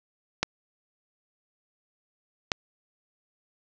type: clicks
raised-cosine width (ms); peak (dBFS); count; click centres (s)
0.2; -6; 2; 0.43 / 2.518
effects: resampled to 16000 Hz + 7-bit